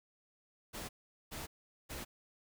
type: noise bursts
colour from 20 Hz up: pink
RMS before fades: -44 dBFS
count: 3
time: 0.73-2.05 s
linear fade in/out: 20 ms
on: 160 ms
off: 420 ms
effects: none